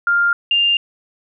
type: tone pair in turn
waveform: sine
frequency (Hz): 1400 / 2800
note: F6 / F7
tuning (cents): +4 / +4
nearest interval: octave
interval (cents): 1200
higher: second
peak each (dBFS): -12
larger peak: neither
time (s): 0.07-0.33 / 0.51-0.77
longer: neither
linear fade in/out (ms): 2
effects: none